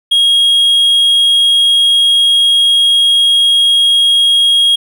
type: tone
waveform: triangle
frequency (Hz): 3276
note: G#7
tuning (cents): -24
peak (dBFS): -5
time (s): 0.11-4.76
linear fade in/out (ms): 10
effects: none